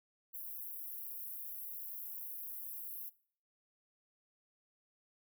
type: high-pass noise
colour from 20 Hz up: pink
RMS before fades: -45 dBFS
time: 0.33-3.1 s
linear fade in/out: 20 ms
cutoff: 12000 Hz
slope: 48 dB/octave
effects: noise-tail reverb RT60 0.5 s tail -20 dB re dry